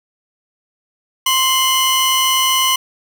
sawtooth tone pair together, 1048 / 2964 Hz, C6 / F#7, +2 / +2 cents, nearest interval octave + tritone, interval 1800 cents, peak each -12 dBFS, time 1.26-2.76 s, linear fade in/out 5 ms, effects none

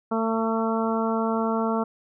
harmonic tone, 224.5 Hz, A3, 35 cents sharp, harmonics 1 / 2 / 3 / 4 / 5 / 6, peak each -25 / -28 / -30 / -31 / -32 / -33 dBFS, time 0.11-1.84 s, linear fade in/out 10 ms, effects none

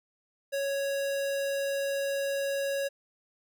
square tone, 554.4 Hz, C#5, in tune, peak -29 dBFS, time 0.52-2.89 s, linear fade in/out 20 ms, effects none

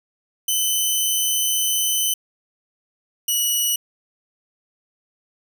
10% pulse tone pair in turn, 3033 / 2930 Hz, F#7 / F#7, +42 / -18 cents, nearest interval minor second, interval 60 cents, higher first, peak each -10 dBFS, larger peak neither, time 0.48-2.14 / 3.28-3.76 s, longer first, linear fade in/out 5 ms, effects none

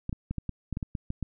clicks, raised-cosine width 5 ms, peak -19 dBFS, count 11, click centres 0.094 / 0.128 / 0.31 / 0.383 / 0.493 / 0.727 / 0.771 / 0.828 / 0.952 / 1.104 / 1.227 s, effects none

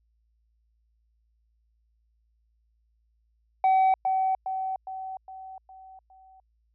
sine tone with echo, 760 Hz, F#5, 46 cents sharp, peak -15 dBFS, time 3.64-3.94 s, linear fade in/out 2 ms, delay 410 ms, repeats 6, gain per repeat -6 dB, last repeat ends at 6.4 s, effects tanh soft clip ceiling -17 dBFS + added 56 Hz sine -66 dBFS peak until 6.74 s

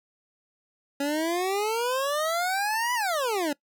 25% pulse exponential two-way sweep, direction up then down, 277.2 to 999 to 277.2 Hz, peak -21 dBFS, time 1-3.53 s, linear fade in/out 5 ms, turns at 2.94 s, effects noise-tail reverb RT60 0.1 s tail -22 dB re dry

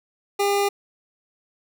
25% pulse tone, 402.8 Hz, G4, 47 cents sharp, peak -15 dBFS, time 0.39-0.69 s, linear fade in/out 10 ms, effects none

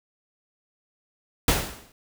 pink noise with exponential decay, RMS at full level -18 dBFS, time 1.48-1.92 s, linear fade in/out 2 ms, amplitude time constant 95 ms, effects none

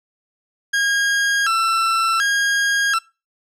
40% pulse tone with vibrato, 1477 Hz, F#6, 3 cents flat, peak -15 dBFS, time 0.73-2.99 s, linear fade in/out 10 ms, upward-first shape square, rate 0.68 Hz, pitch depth 170 cents each way, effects noise-tail reverb RT60 0.3 s tail -24 dB re dry + low-pass 9000 Hz 12 dB/octave

